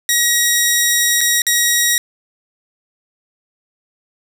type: tone with dropouts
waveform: 10% pulse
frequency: 1901 Hz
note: A#6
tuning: 33 cents sharp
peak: -3 dBFS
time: 0.09-1.98 s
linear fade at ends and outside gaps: 1 ms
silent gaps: 1.208-1.212 / 1.419-1.467 s
effects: none